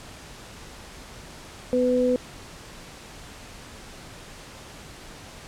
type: tone pair together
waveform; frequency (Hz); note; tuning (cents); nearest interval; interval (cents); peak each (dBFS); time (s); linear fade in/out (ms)
sine; 250 / 500; B3 / B4; +21 / +21; octave; 1200; -23 / -20; 1.73-2.16; 0
effects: pink hiss -43 dBFS RMS until 5.47 s + low-pass 9000 Hz 12 dB/octave